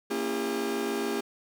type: chord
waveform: 40% pulse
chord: A# diminished seventh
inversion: none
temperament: just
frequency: 233.1 / 279.7 / 335.6 / 402.8 Hz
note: A#3 / C#4 / E4 / G4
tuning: 0 / +16 / +31 / +47 cents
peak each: -34 / -35 / -35 / -30 dBFS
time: 0.1-1.21 s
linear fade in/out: 10 ms
effects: none